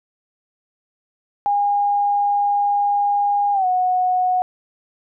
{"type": "tone with pitch glide", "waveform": "sine", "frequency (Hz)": [814, 733.6], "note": ["G#5", "F#5"], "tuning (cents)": [-35, -15], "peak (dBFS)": -15, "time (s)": [1.46, 4.42], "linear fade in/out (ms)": 0, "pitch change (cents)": -180, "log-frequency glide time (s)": [3.53, 3.66], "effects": []}